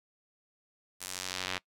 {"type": "tone with band-pass filter sweep", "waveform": "sawtooth", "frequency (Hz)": 92.5, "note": "F#2", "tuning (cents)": 0, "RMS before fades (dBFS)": -38, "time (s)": [1, 1.59], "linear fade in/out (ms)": 20, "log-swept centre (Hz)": [10000, 2700], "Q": 1, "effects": ["noise-tail reverb RT60 0.1 s tail -22 dB re dry"]}